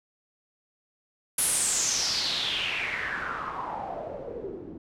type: noise with low-pass filter sweep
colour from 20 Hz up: white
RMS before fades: -30 dBFS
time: 1.38-4.78 s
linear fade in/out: 5 ms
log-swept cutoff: 11000 to 290 Hz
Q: 5.5
effects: none